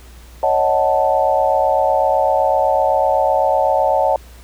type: chord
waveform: sine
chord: D# half-diminished seventh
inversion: third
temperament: equal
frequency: 554.4 / 622.3 / 740 / 880 Hz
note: C#5 / D#5 / F#5 / A5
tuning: 0 / 0 / 0 / 0 cents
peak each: -18 dBFS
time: 0.43-4.16 s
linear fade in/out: 2 ms
effects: added 60 Hz sine -38 dBFS peak until 4.43 s + pink hiss -46 dBFS RMS until 4.43 s